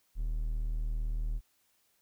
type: tone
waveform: triangle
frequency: 38.89 Hz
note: D#1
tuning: in tune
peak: -28 dBFS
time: 0.15-1.41 s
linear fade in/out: 50 ms
effects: white hiss -72 dBFS RMS until 2.01 s